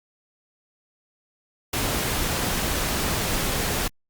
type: noise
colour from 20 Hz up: pink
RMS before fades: -25 dBFS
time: 1.73-3.88 s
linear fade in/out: 5 ms
effects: Opus 48 kbps